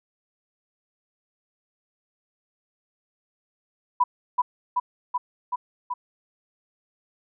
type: tone with echo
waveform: sine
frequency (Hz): 987.8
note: B5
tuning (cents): 0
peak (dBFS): -15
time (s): 4-4.04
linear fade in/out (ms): 10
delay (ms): 380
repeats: 5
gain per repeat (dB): -2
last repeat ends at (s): 5.94
effects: none